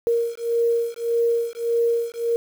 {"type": "beating tone pair", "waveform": "sine", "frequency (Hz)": [466.2, 467.9], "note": ["A#4", "A#4"], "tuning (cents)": [0, 6], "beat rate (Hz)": 1.7, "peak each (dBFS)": -22, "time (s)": [0.07, 2.36], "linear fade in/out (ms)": 0, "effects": ["7-bit"]}